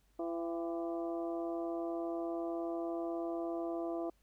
harmonic tone with a mistuned harmonic, 168.3 Hz, E3, 36 cents sharp, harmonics 2 / 3 / 4 / 5 / 6 / 7, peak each -37 / -46 / -40 / -52 / -53 / -53 dBFS, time 0.19-4.1 s, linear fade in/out 5 ms, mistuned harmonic 5, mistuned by -110 cents, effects added 50 Hz sine -68 dBFS peak until 4.22 s + pink hiss -75 dBFS RMS until 4.22 s

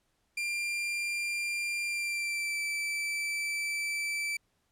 40% pulse tone with pitch glide, 2387 to 2324 Hz, D7 to D7, +28 to -19 cents, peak -30 dBFS, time 0.37-4.37 s, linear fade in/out 5 ms, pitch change -47 cents, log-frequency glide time 1.85-2.61 s, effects pink hiss -75 dBFS RMS until 4.71 s + low-pass 12000 Hz 12 dB/octave

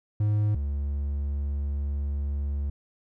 triangle tone pair in turn, 105.2 / 71.03 Hz, G#2 / C#2, +23 / +43 cents, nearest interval perfect fifth, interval 680 cents, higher first, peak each -19 / -24 dBFS, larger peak first, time 0.2-0.55 / 0.55-2.7 s, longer second, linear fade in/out 5 ms, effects none

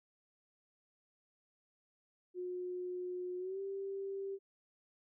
sine tone with pitch glide, 361.2 to 391.6 Hz, F#4 to G4, -42 to -2 cents, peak -38 dBFS, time 2.34-4.39 s, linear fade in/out 50 ms, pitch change +140 cents, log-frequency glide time 3.38-3.6 s, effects none

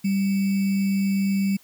sine tone with sample-and-hold, 196 Hz, G3, in tune, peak -19 dBFS, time 0.04-1.57 s, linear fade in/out 10 ms, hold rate 2450 Hz, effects white hiss -55 dBFS RMS until 1.63 s

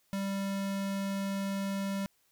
square tone, 196.4 Hz, G3, 4 cents sharp, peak -32 dBFS, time 0.13-2.06 s, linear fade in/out 0 ms, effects white hiss -71 dBFS RMS until 2.31 s

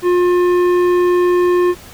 triangle tone with tanh clipping, 355.9 Hz, F4, 33 cents sharp, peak -12 dBFS, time 0.02-1.75 s, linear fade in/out 50 ms, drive 16 dB, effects pink hiss -38 dBFS RMS until 1.93 s

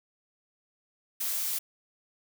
blue noise, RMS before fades -31 dBFS, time 1.2-1.59 s, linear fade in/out 10 ms, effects none

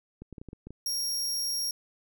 clicks, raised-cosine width 3 ms, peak -29 dBFS, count 8, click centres 0.22 / 0.327 / 0.382 / 0.415 / 0.487 / 0.531 / 0.67 / 0.706 s
sawtooth tone, 5588 Hz, F8, in tune, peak -26 dBFS, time 0.86-1.71 s, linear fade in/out 2 ms
effects none

